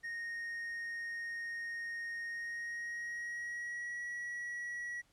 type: tone with pitch glide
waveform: triangle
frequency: 1858 to 1925.7 Hz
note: A#6 to B6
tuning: -6 to -44 cents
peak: -37 dBFS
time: 0.03-5.02 s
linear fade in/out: 20 ms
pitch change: +62 cents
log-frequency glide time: 2.27-4.04 s
effects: pink hiss -71 dBFS RMS until 5.12 s + low-pass 11000 Hz 12 dB/octave